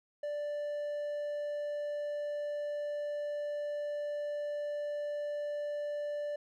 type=tone; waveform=triangle; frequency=587.3 Hz; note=D5; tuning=in tune; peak=-32 dBFS; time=0.23-6.36 s; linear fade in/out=5 ms; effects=none